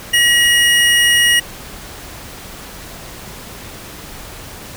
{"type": "tone pair together", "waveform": "square", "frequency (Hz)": [1912, 2883], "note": ["A#6", "F#7"], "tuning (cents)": [43, -46], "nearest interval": "perfect fifth", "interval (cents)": 711, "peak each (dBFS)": -13, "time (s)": [0.13, 1.4], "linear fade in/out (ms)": 10, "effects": ["pink hiss -33 dBFS RMS until 4.76 s"]}